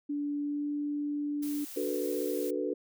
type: tone with pitch glide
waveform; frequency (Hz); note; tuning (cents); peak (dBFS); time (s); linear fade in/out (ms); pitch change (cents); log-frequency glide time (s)
sine; 290 to 292.2; D4 to D4; -22 to -9; -30; 0.09-1.65; 10; +13; 0.4-0.67
type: noise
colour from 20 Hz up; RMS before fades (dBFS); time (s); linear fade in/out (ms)
blue; -44; 1.42-2.51; 10
type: chord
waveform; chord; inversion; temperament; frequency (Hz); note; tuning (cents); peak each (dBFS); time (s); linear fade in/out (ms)
sine; B minor seventh; first; equal; 293.7 / 370 / 440 / 493.9; D4 / F#4 / A4 / B4; 0 / 0 / 0 / 0; -35; 1.76-2.74; 10
effects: none